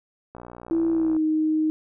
click train, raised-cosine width 1 ms, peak -25 dBFS, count 50, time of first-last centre 0.35-1.165 s, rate 60.1 Hz
sine tone with pitch glide, 329.6 to 311.8 Hz, E4 to D#4, 0 to +4 cents, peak -19 dBFS, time 0.71-1.7 s, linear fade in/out 0 ms, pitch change -96 cents, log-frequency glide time 0.91-1.23 s
effects none

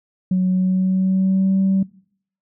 sine tone with pitch glide, 184.6 to 192.33 Hz, F#3 to G3, -4 to -33 cents, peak -13 dBFS, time 0.31-1.83 s, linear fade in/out 5 ms, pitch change +71 cents, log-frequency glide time 0.51-1.57 s, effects noise-tail reverb RT60 0.6 s tail -22 dB re dry + tanh soft clip ceiling -11 dBFS

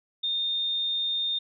sine tone, 3645 Hz, A#7, 40 cents flat, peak -25 dBFS, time 0.23-1.39 s, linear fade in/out 10 ms, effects none

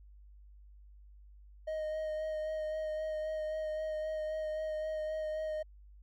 triangle tone with vibrato, 622.3 Hz, D#5, in tune, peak -32 dBFS, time 1.67-5.63 s, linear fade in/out 10 ms, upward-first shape sine, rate 3.8 Hz, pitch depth 16 cents each way, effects added 50 Hz sine -53 dBFS peak until 6.02 s

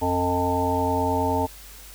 harmonic tone, 89.4 Hz, F2, 41 cents sharp, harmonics 1 / 3 / 5 / 7 / 9 / 10, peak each -28 / -27 / -28 / -29 / -30 / -25 dBFS, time 0.01-1.47 s, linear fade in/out 20 ms, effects added 50 Hz sine -45 dBFS peak until 1.94 s + white hiss -45 dBFS RMS until 1.94 s

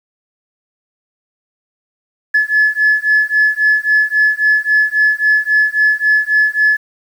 sine beating tone pair, 1714 / 1717.7 Hz, A6 / A6, -46 / -42 cents, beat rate 3.7 Hz, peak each -12 dBFS, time 2.34-6.77 s, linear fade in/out 10 ms, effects tanh soft clip ceiling -4 dBFS + 7-bit

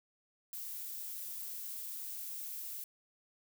violet noise, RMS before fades -43 dBFS, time 0.53-2.84 s, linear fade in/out 2 ms, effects none

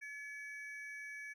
triangle ring-modulated tone, 1991 Hz, B6, 14 cents sharp, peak -40 dBFS, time 0.01-1.34 s, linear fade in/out 20 ms, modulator 282 Hz, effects none

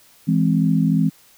sine chord, E augmented, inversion none, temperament equal, 164.81 / 207.7 / 261.6 Hz, E3 / G#3 / B#3, 0 / 0 / 0 cents, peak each -17 / -20 / -20 dBFS, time 0.27-1.1 s, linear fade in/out 20 ms, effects white hiss -52 dBFS RMS until 1.37 s

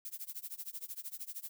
violet noise with tremolo, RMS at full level -41 dBFS, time 0.05-1.49 s, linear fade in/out 0 ms, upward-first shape sine, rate 13 Hz, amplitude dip 95%, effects none

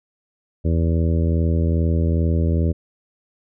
harmonic tone, 82.41 Hz, E2, in tune, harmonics 1 / 2 / 3 / 4 / 5 / 6 / 7, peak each -17 / -23 / -27 / -29 / -31 / -33 / -34 dBFS, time 0.64-2.73 s, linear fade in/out 20 ms, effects none

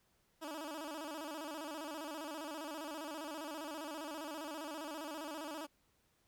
15% pulse tone with vibrato, 304.7 Hz, D#4, 36 cents flat, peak -36 dBFS, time 0.41-5.67 s, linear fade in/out 20 ms, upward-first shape square, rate 15 Hz, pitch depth 96 cents each way, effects pink hiss -75 dBFS RMS until 6.27 s

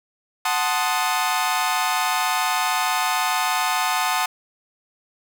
sawtooth chord, F# diminished seventh, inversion none, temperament equal, 740 / 880 / 1046.5 / 1244.5 Hz, F#5 / A5 / C6 / Eb6, 0 / 0 / 0 / 0 cents, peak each -21 / -21 / -23 / -22 dBFS, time 0.45-4.26 s, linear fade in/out 5 ms, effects none

